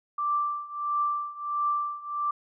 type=tone with tremolo; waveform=sine; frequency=1174.7 Hz; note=D6; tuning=in tune; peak=-22 dBFS; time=0.18-2.31 s; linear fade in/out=5 ms; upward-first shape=triangle; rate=1.5 Hz; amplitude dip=90%; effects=none